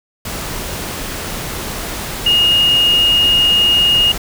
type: tone in noise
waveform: sine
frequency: 2855 Hz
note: F7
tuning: 37 cents sharp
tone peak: -9 dBFS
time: 2.26-4.12 s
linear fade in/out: 5 ms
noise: pink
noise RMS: -24 dBFS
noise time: 0.25-4.18 s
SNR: +12 dB
effects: none

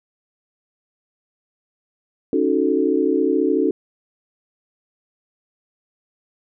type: chord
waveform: sine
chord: D# half-diminished seventh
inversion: third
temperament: equal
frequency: 277.2 / 311.1 / 370 / 440 Hz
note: C#4 / D#4 / F#4 / A4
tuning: 0 / 0 / 0 / 0 cents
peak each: -21 dBFS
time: 2.33-3.71 s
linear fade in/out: 2 ms
effects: none

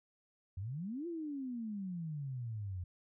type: exponential two-way sweep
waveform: sine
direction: up then down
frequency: 87 to 350.8 to 87 Hz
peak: -38 dBFS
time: 0.57-2.84 s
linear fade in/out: 5 ms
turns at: 1.07 s
effects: none

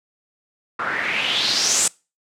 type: noise with low-pass filter sweep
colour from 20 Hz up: white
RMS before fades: -21 dBFS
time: 0.79-1.88 s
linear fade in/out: 5 ms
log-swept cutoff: 1300 to 8300 Hz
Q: 4.5
effects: noise-tail reverb RT60 0.3 s tail -25 dB re dry + high-pass 150 Hz 12 dB/octave

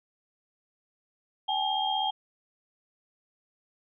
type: tone cluster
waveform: sine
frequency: 773 / 849 / 3217 Hz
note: G5 / G#5 / G7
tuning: -24 / +38 / +44 cents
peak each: -30 dBFS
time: 1.48-2.11 s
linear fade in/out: 10 ms
effects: none

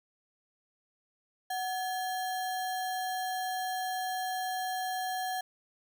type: tone with sample-and-hold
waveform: sine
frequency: 744 Hz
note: F#5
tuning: 9 cents sharp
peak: -31 dBFS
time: 1.5-5.41 s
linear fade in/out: 5 ms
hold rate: 2450 Hz
effects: none

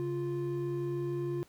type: tone pair together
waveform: triangle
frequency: 138.58 / 349.2 Hz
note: C#3 / F4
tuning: 0 / 0 cents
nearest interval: octave + major third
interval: 1600 cents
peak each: -34 / -31 dBFS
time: 0-1.43 s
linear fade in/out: 0 ms
effects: pink hiss -63 dBFS RMS until 1.48 s

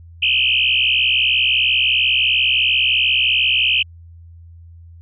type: tone with frequency modulation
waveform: sine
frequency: 2800 Hz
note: F7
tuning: 4 cents sharp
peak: -13 dBFS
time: 0.22-3.83 s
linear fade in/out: 10 ms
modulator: 62.9 Hz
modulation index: 5
effects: added 84 Hz sine -38 dBFS peak until 5.01 s

